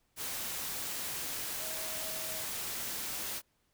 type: tone in noise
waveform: sine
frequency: 636 Hz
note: D#5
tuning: 38 cents sharp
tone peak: -47 dBFS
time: 1.57-2.45 s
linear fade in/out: 50 ms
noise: white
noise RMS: -38 dBFS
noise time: 0.16-3.42 s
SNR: -12 dB
effects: pink hiss -75 dBFS RMS until 3.73 s